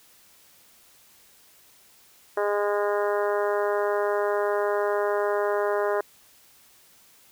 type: harmonic tone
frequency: 205.2 Hz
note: G#3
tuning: 21 cents flat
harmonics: 2 / 3 / 4 / 5 / 6 / 7 / 8 / 9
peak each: -25 / -27 / -33 / -32 / -36 / -36 / -38 / -41 dBFS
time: 2.37-6.01 s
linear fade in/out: 5 ms
effects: white hiss -56 dBFS RMS until 7.31 s